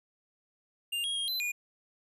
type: tone with pitch steps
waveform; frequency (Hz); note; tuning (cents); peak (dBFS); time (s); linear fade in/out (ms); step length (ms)
square; 2802 / 3276 / 3240 / 4041 / 2439; F7 / G#7 / G#7 / B7 / D#7; +5 / -24 / -43 / +39 / -35; -31; 0.92-1.52; 10; 120
effects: resampled to 32000 Hz